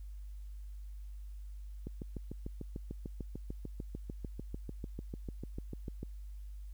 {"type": "click train", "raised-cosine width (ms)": 3, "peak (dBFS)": -28, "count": 29, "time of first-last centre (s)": [1.87, 6.03], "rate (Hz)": 6.73, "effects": ["added 50 Hz sine -43 dBFS peak until 6.73 s", "white hiss -72 dBFS RMS until 6.73 s"]}